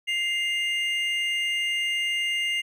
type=tone pair together; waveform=triangle; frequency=2093 / 2821 Hz; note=C7 / F7; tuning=0 / +17 cents; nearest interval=perfect fourth; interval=517 cents; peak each=-25 dBFS; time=0.07-2.62 s; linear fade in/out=20 ms; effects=none